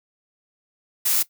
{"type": "noise", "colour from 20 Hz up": "blue", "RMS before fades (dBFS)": -20, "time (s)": [1.05, 1.23], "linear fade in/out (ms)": 10, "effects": ["noise-tail reverb RT60 0.1 s tail -17 dB re dry"]}